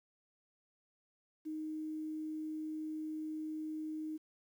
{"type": "tone with quantisation", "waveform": "sine", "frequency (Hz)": 311.1, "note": "D#4", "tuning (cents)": 0, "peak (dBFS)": -38, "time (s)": [1.45, 4.18], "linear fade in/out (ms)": 20, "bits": 11, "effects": []}